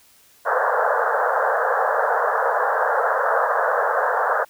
pink band-pass noise, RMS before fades -20 dBFS, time 0.45-4.45 s, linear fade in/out 20 ms, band 460 to 1700 Hz, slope 96 dB/octave, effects white hiss -54 dBFS RMS until 4.49 s

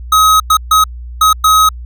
square tone bursts at uneven times, 1269 Hz, D#6, 34 cents sharp, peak -6 dBFS, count 5, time 0.12-0.4 / 0.5-0.57 / 0.71-0.84 / 1.21-1.33 / 1.44-1.69 s, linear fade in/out 5 ms, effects added 60 Hz sine -24 dBFS peak until 1.85 s

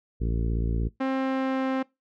harmonic tone, 56.8 Hz, A#1, 44 cents flat, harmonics 1 / 2 / 3 / 4 / 5 / 6 / 7 / 8, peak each -25 / -31 / -35 / -37 / -39 / -41 / -42 / -43 dBFS, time 0.2-0.89 s, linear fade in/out 20 ms
sawtooth tone with pitch glide, 265.4 to 263.7 Hz, C4 to C4, +25 to +14 cents, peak -20 dBFS, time 1-1.83 s, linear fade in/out 10 ms, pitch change -11 cents, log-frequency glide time 1.11-1.68 s
effects noise-tail reverb RT60 0.2 s tail -22 dB re dry + low-pass 2000 Hz 12 dB/octave

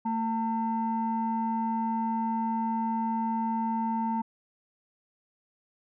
sine tone pair together, 225 / 900 Hz, A3 / A5, +39 / +39 cents, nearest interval 2 octaves, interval 2400 cents, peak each -28 dBFS, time 0.05-4.22 s, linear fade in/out 10 ms, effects tanh soft clip ceiling -20 dBFS

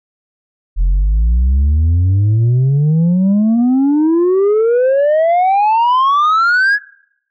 sine exponential sweep, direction up, 41.33 to 1700 Hz, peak -6 dBFS, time 0.76-6.79 s, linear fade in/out 50 ms, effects noise-tail reverb RT60 0.7 s tail -22 dB re dry + tanh soft clip ceiling -8 dBFS

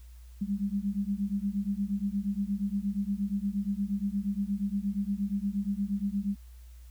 sine beating tone pair, 196 / 204.5 Hz, G3 / G#3, 0 / -26 cents, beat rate 8.5 Hz, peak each -31 dBFS, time 0.41-6.36 s, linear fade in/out 10 ms, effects added 60 Hz sine -46 dBFS peak until 6.9 s + white hiss -64 dBFS RMS until 6.9 s

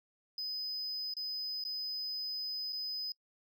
sine tone with dropouts, 5020 Hz, D#8, 15 cents sharp, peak -33 dBFS, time 0.38-3.12 s, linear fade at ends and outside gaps 2 ms, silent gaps 1.138-1.167 / 1.639-1.65 / 2.724-2.729 s, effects noise-tail reverb RT60 0.1 s tail -24 dB re dry + tanh soft clip ceiling -35 dBFS

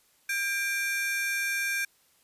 45% pulse ring-modulated tone, 1981 Hz, B6, 5 cents sharp, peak -24 dBFS, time 0.29-1.85 s, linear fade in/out 5 ms, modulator 378 Hz, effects white hiss -65 dBFS RMS until 2.23 s + resampled to 32000 Hz

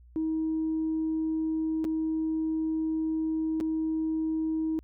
sine tone with dropouts, 317.8 Hz, D#4, 37 cents sharp, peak -25 dBFS, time 0.16-4.79 s, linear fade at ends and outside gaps 0 ms, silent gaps 1.843-1.85 / 3.602-3.609 s, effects tanh soft clip ceiling -22 dBFS + added 60 Hz sine -51 dBFS peak until 4.83 s

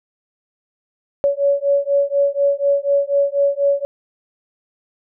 sine beating tone pair, 561 / 565.1 Hz, C#5 / C#5, +21 / +33 cents, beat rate 4.1 Hz, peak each -17 dBFS, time 1.24-3.85 s, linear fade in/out 0 ms, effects none

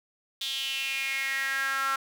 sawtooth tone with high-pass filter sweep, 270.5 Hz, C#4, 42 cents flat, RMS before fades -30 dBFS, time 0.41-1.96 s, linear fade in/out 5 ms, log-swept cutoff 3500 to 1300 Hz, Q 6, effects none

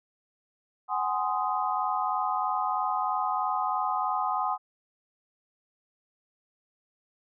sine chord, Ab dominant seventh, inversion third, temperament just, 747.5 / 830.6 / 1038.3 / 1245.9 Hz, Gb5 / Ab5 / C6 / Eb6, +17 / 0 / -14 / +2 cents, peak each -31 dBFS, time 0.88-4.58 s, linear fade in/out 50 ms, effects none

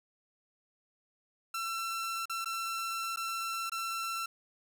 sawtooth tone with dropouts, 1346 Hz, E6, 36 cents sharp, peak -30 dBFS, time 1.54-4.26 s, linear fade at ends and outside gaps 5 ms, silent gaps 2.256-2.296 / 2.446-2.457 / 3.161-3.171 / 3.697-3.718 s, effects none

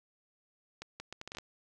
accelerating click train, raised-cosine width 0.2 ms, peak -25 dBFS, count 9, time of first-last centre 0.82-1.385 s, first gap 180 ms, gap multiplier 0.7, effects none

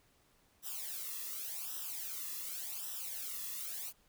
blue noise with flanger, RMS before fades -42 dBFS, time 0.62-3.93 s, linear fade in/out 50 ms, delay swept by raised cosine 0.44 to 1.34 ms, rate 0.88 Hz, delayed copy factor -0.95, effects pink hiss -70 dBFS RMS until 4.08 s

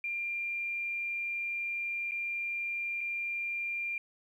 sine tone with dropouts, 2388 Hz, D7, 28 cents sharp, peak -32 dBFS, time 0.04-3.98 s, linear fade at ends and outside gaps 2 ms, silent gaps 2.111-2.118 / 3.008-3.011 s, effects 11-bit

